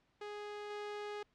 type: tone with level steps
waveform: sawtooth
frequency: 415.3 Hz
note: G#4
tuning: in tune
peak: -39 / -37 dBFS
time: 0.21-1.23 s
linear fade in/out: 5 ms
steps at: 0.7 s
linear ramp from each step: 5 ms
effects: pink hiss -75 dBFS RMS until 1.34 s + low-pass 4000 Hz 12 dB/octave